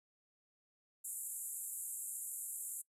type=band-pass noise; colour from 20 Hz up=pink; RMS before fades=-44 dBFS; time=1.04-2.82 s; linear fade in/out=10 ms; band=7300 to 13000 Hz; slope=96 dB/octave; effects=noise-tail reverb RT60 0.1 s tail -21 dB re dry